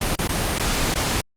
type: noise with dropouts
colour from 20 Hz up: pink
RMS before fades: -22 dBFS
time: 0.01-1.21 s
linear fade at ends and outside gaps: 5 ms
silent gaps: 0.156-0.188 / 0.276-0.29 / 0.586-0.595 / 0.942-0.955 s
effects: low-pass 12000 Hz 12 dB/octave + Opus 32 kbps